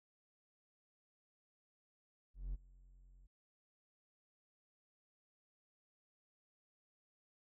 triangle tone with ADSR envelope, 45 Hz, F#1, 47 cents flat, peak -35 dBFS, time 2.34-3.27 s, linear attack 200 ms, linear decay 23 ms, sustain -23 dB, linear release 10 ms, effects none

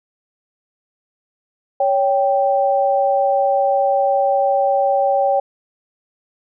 sine tone pair together, 558.6 / 784 Hz, C#5 / G5, +13 / 0 cents, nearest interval tritone, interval 587 cents, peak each -16 dBFS, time 1.8-5.4 s, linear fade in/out 5 ms, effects none

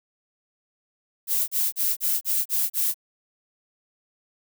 violet noise bursts, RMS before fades -23 dBFS, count 7, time 1.27-2.944 s, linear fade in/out 50 ms, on 210 ms, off 34 ms, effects none

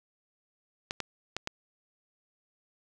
clicks, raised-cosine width 0.2 ms, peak -15 dBFS, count 4, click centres 0.909 / 1.003 / 1.366 / 1.474 s, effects none

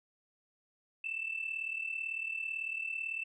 sine tone pair together, 2625 / 2663 Hz, E7 / E7, -8 / +17 cents, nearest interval unison, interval 25 cents, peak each -39 / -36 dBFS, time 1.04-3.24 s, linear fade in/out 5 ms, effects tanh soft clip ceiling -27 dBFS

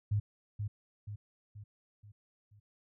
sine tone with echo, 103.83 Hz, G#2, in tune, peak -27 dBFS, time 0.11-0.2 s, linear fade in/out 10 ms, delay 480 ms, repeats 5, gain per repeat -6 dB, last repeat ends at 2.6 s, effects none

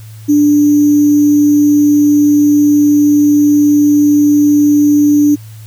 sine tone with sample-and-hold, 293.7 Hz, D4, in tune, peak -5 dBFS, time 0.28-5.36 s, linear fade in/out 20 ms, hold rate 6300 Hz, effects added 109 Hz sine -29 dBFS peak until 5.66 s + white hiss -43 dBFS RMS until 5.66 s

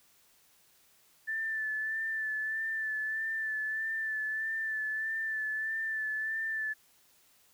sine tone with vibrato, 1760 Hz, A6, in tune, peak -31 dBFS, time 1.27-6.74 s, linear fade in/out 20 ms, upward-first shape sine, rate 1.6 Hz, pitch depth 27 cents each way, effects white hiss -65 dBFS RMS until 7.53 s

